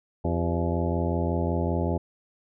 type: harmonic tone with a mistuned harmonic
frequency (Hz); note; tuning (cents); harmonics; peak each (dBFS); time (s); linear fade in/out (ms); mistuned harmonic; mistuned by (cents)
85.3; F2; -40; 1 / 2 / 3 / 4 / 5 / 6 / 7 / 8 / 10; -27 / -30 / -32 / -33 / -34 / -35 / -35 / -36 / -37; 0.24-1.98; 10; 5; -88
effects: none